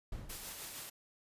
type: noise with exponential decay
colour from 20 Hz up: brown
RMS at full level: -40 dBFS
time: 0.12-0.81 s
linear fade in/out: 5 ms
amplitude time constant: 150 ms
type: noise with tremolo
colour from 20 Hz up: white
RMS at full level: -44 dBFS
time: 0.29-0.9 s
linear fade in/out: 10 ms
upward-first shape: sine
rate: 6.5 Hz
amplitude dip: 30%
effects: resampled to 32000 Hz